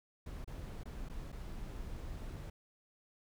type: noise with dropouts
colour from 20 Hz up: brown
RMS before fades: -44 dBFS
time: 0.26-2.5 s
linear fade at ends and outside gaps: 5 ms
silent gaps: 0.445-0.475 / 0.835-0.855 / 1.088-1.097 / 1.32-1.325 s
effects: none